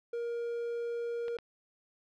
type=tone; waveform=triangle; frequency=470.8 Hz; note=A#4; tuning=17 cents sharp; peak=-31 dBFS; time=0.13-1.37 s; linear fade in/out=5 ms
type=clicks; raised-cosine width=0.3 ms; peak=-31 dBFS; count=2; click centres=1.282 / 1.387 s
effects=none